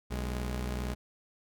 sawtooth tone pair together, 61.75 / 207.7 Hz, B1 / G#3, 0 / 0 cents, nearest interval octave + major sixth, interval 2100 cents, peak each -29 / -36 dBFS, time 0.1-0.95 s, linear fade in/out 20 ms, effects none

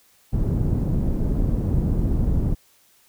pink low-pass noise, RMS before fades -21 dBFS, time 0.32-2.55 s, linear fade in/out 20 ms, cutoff 240 Hz, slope 12 dB/octave, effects white hiss -58 dBFS RMS until 3.08 s

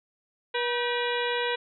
harmonic tone with a mistuned harmonic, 482.6 Hz, B4, 40 cents flat, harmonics 1 / 2 / 3 / 4 / 5 / 6 / 7 / 8, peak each -29 / -32 / -34 / -35 / -36 / -37 / -37 / -38 dBFS, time 0.54-1.56 s, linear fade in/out 10 ms, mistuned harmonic 3, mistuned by +110 cents, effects none

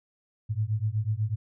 sine beating tone pair, 103.83 / 111.93 Hz, G#2 / A2, 0 / +30 cents, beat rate 8.1 Hz, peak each -28 dBFS, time 0.49-1.36 s, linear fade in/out 20 ms, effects none

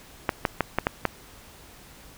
clicks, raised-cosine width 0.5 ms, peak -6 dBFS, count 6, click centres 0.292 / 0.452 / 0.607 / 0.786 / 0.869 / 1.053 s, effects pink hiss -49 dBFS RMS until 2.17 s

